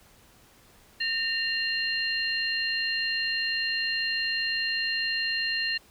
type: tone cluster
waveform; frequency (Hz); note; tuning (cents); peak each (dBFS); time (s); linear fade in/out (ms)
sine; 1825 / 2784 / 4189; A#6 / F7 / C8; -37 / -6 / +1; -30; 1-5.78; 10
effects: pink hiss -57 dBFS RMS until 5.9 s